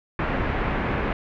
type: low-pass noise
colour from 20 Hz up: pink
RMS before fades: -25 dBFS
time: 0.19-1.13 s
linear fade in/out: 2 ms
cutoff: 2300 Hz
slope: 24 dB/octave
effects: none